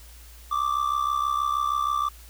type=tone with amplitude modulation; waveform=triangle; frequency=1173 Hz; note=D6; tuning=2 cents flat; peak=-17 dBFS; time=0.51-2.09 s; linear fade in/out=10 ms; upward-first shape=sine; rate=66.3 Hz; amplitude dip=80%; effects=added 58 Hz sine -45 dBFS peak until 2.29 s + white hiss -51 dBFS RMS until 2.29 s